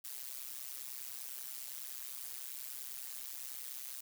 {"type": "noise with amplitude modulation", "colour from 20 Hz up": "blue", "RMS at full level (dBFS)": -41, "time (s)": [0.04, 4.01], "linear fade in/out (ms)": 10, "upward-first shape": "sine", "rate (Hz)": 130, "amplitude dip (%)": 100, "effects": []}